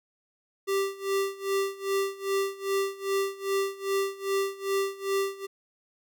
square tone with tremolo, 392 Hz, G4, in tune, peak -24 dBFS, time 0.67-5.47 s, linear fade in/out 20 ms, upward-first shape sine, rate 2.5 Hz, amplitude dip 90%, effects none

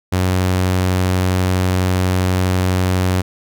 sawtooth tone, 92.2 Hz, F#2, 6 cents flat, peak -10 dBFS, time 0.12-3.22 s, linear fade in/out 10 ms, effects none

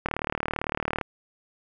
click train, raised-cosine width 0.5 ms, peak -11 dBFS, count 37, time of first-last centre 0.06-1.012 s, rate 37.8 Hz, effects none

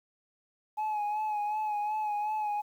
sine tone with vibrato, 845 Hz, G#5, 30 cents sharp, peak -26 dBFS, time 0.77-2.62 s, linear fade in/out 20 ms, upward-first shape sine, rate 2.7 Hz, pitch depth 37 cents each way, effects tanh soft clip ceiling -28 dBFS + 10-bit

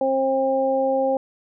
harmonic tone, 266.8 Hz, C4, 34 cents sharp, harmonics 1 / 2 / 3, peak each -27 / -19 / -25 dBFS, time 0.01-1.17 s, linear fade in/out 2 ms, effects none

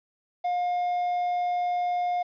triangle tone, 712 Hz, F5, 33 cents sharp, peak -22 dBFS, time 0.44-2.23 s, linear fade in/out 10 ms, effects resampled to 11025 Hz + 10-bit

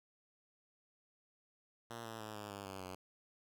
5% pulse tone with pitch steps, 116.54 / 112.18 / 107.98 / 103.95 / 100.06 / 96.31 / 92.71 Hz, A#2 / A2 / A2 / G#2 / G2 / G2 / F#2, 0 / +34 / -32 / +2 / +36 / -30 / +4 cents, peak -34 dBFS, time 1.9-2.95 s, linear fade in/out 5 ms, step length 150 ms, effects none

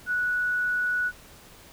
sine tone, 1472 Hz, F#6, 9 cents flat, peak -23 dBFS, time 0.06-1.12 s, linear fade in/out 50 ms, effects pink hiss -50 dBFS RMS until 1.72 s

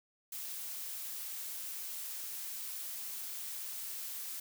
blue noise, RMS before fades -42 dBFS, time 0.32-4.4 s, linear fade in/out 5 ms, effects none

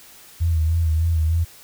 sine tone with vibrato, 81.3 Hz, E2, 23 cents flat, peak -16 dBFS, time 0.4-1.45 s, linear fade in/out 20 ms, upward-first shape sine, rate 3.3 Hz, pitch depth 59 cents each way, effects white hiss -46 dBFS RMS until 1.63 s

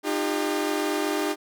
sawtooth tone cluster, 305.8 / 351.1 / 399.3 Hz, D#4 / F4 / G4, -30 / +9 / +32 cents, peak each -23 / -28 / -24 dBFS, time 0.03-1.36 s, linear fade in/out 50 ms, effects none

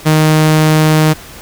sawtooth tone, 155.56 Hz, D#3, in tune, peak -3 dBFS, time 0.05-1.14 s, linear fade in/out 20 ms, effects pink hiss -33 dBFS RMS until 1.41 s

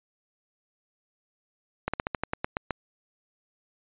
slowing click train, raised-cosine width 0.5 ms, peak -12 dBFS, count 10, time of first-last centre 1.88-2.707 s, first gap 56 ms, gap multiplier 1.12, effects resampled to 8000 Hz

